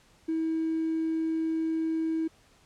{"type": "tone with hard clipping", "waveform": "triangle", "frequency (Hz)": 322.3, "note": "E4", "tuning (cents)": -39, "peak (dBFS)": -26, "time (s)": [0.28, 2.28], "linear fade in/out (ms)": 10, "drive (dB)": 3, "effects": ["pink hiss -61 dBFS RMS until 2.65 s", "low-pass 9000 Hz 12 dB/octave"]}